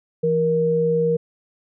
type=tone pair together; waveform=sine; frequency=166.4 / 470.7 Hz; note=E3 / A#4; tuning=+17 / +17 cents; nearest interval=octave + tritone; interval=1800 cents; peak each=-23 / -17 dBFS; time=0.23-1.17 s; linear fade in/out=10 ms; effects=none